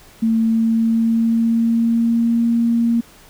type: tone with pitch glide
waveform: sine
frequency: 225.2 to 232.9 Hz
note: A3 to A#3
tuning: +40 to -1 cents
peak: -13 dBFS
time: 0.22-3.01 s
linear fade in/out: 10 ms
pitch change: +59 cents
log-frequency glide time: 0.46-2.45 s
effects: pink hiss -46 dBFS RMS until 3.29 s